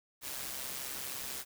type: noise with amplitude modulation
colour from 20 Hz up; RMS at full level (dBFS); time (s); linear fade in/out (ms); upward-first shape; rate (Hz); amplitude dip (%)
white; -38; 0.21-1.45; 50; sine; 132; 55
effects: none